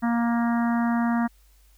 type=harmonic tone; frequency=234.6 Hz; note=A#3; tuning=11 cents sharp; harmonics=1 / 3 / 4 / 5 / 6 / 7 / 8; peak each=-21 / -31 / -33 / -35 / -37 / -38 / -39 dBFS; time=0.02-1.28 s; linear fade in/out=20 ms; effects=added 50 Hz sine -54 dBFS peak until 1.77 s + white hiss -63 dBFS RMS until 1.77 s